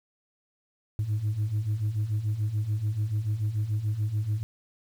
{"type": "beating tone pair", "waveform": "sine", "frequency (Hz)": [101.9, 108.8], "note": ["G#2", "A2"], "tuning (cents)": [-32, -19], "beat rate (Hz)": 6.9, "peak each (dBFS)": [-29, -25], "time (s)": [0.99, 4.43], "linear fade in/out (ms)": 0, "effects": ["tanh soft clip ceiling -22 dBFS", "9-bit"]}